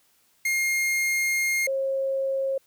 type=tone pair in turn; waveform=45% pulse / sine; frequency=2130 / 539 Hz; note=C7 / C#5; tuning=+30 / -49 cents; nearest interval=2 octaves; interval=2379 cents; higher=first; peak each=-22 / -23 dBFS; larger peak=first; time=0.45-1.67 / 1.67-2.58 s; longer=first; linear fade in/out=5 ms; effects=white hiss -64 dBFS RMS until 2.66 s